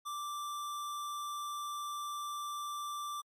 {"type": "tone", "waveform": "square", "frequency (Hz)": 1174.7, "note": "D6", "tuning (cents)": 0, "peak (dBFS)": -38, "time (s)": [0.05, 3.22], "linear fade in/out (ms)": 20, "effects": ["MP3 64 kbps"]}